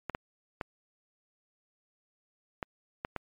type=clicks; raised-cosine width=0.5 ms; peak=-18 dBFS; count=6; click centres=0.097 / 0.149 / 0.612 / 2.628 / 3.049 / 3.163 s; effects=MP3 64 kbps